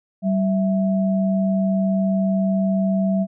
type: tone pair together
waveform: sine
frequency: 192.98 / 659.3 Hz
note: G3 / E5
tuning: -27 / 0 cents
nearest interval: octave + major sixth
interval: 2127 cents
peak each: -17 / -25 dBFS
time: 0.22-3.27 s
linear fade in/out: 50 ms
effects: none